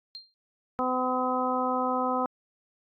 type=tone with exponential decay; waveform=sine; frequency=4186 Hz; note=C8; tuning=in tune; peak=-35 dBFS; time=0.15-0.34 s; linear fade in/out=0 ms; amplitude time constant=41 ms
type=harmonic tone; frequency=254.3 Hz; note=C4; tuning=49 cents flat; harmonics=1 / 2 / 3 / 4 / 5; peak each=-31 / -31 / -31 / -31 / -31 dBFS; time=0.79-2.26 s; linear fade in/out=0 ms
effects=AAC 64 kbps